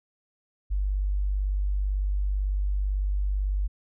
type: tone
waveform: sine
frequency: 49 Hz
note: G1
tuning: in tune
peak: -23 dBFS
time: 0.7-3.68 s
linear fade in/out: 20 ms
effects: none